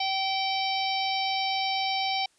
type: harmonic tone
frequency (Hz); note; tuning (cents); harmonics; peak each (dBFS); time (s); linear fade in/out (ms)
772; G5; -27; 1 / 3 / 4 / 5 / 6 / 7; -28 / -33 / -34 / -35 / -36 / -36; 0-2.26; 5
effects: white hiss -65 dBFS RMS until 2.38 s + resampled to 22050 Hz